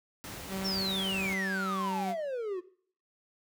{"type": "noise", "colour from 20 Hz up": "pink", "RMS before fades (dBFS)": -42, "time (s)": [0.24, 1.34], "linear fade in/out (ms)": 0}
{"type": "tone", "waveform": "sawtooth", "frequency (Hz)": 191.8, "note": "G3", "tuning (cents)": -37, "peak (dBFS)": -30, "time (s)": [0.48, 2.15], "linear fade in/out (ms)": 50}
{"type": "exponential sweep", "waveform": "triangle", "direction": "down", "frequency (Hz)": [5588, 350], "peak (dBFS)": -30, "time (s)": [0.64, 2.61], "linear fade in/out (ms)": 20}
{"effects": ["noise-tail reverb RT60 0.5 s tail -17 dB re dry", "high-pass 60 Hz 12 dB/octave"]}